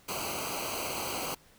pink noise with comb filter, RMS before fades -35 dBFS, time 0.08-1.35 s, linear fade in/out 10 ms, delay 0.56 ms, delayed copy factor -0.9, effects pink hiss -60 dBFS RMS until 1.58 s

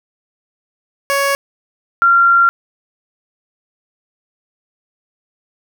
15% pulse / sine tone pair in turn, 557 / 1379.4 Hz, C#5 / F6, +8 / -22 cents, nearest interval octave + major third, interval 1570 cents, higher second, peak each -7 dBFS, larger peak neither, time 1.1-1.35 / 2.02-2.49 s, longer second, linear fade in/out 0 ms, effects none

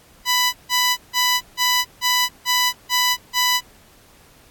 10% pulse tone bursts, 993 Hz, B5, 9 cents sharp, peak -7 dBFS, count 8, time 0.25-3.61 s, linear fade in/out 50 ms, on 280 ms, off 160 ms, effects pink hiss -51 dBFS RMS until 4.5 s + AAC 64 kbps

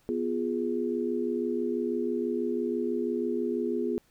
sine chord, F diminished, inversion second, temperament equal, 246.9 / 349.2 / 415.3 Hz, Cb4 / F4 / Ab4, 0 / 0 / 0 cents, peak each -31 dBFS, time 0.09-3.98 s, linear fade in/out 0 ms, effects pink hiss -66 dBFS RMS until 4.1 s

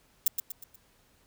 violet noise with echo, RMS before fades -22 dBFS, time 0.26-0.28 s, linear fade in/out 5 ms, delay 120 ms, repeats 4, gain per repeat -7 dB, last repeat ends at 0.76 s, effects pink hiss -65 dBFS RMS until 1.26 s

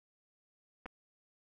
clicks, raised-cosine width 0.5 ms, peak -30 dBFS, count 2, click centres 0.858 / 0.862 s, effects none

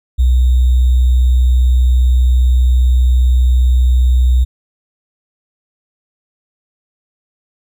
sine tone with sample-and-hold, 62.5 Hz, B1, 21 cents sharp, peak -7 dBFS, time 0.18-4.45 s, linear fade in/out 20 ms, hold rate 3675 Hz, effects none

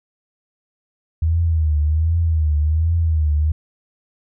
sine tone with vibrato, 79.2 Hz, D#2, 31 cents sharp, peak -14 dBFS, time 1.22-3.52 s, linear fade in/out 5 ms, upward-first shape triangle, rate 1.3 Hz, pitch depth 120 cents each way, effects none

